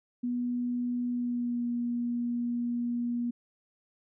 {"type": "tone with pitch glide", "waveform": "sine", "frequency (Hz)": [244.1, 239.5], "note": ["B3", "A#3"], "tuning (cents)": [-20, 47], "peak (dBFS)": -28, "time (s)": [0.23, 3.31], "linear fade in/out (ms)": 10, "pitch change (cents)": -33, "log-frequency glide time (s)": [1.1, 1.66], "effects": []}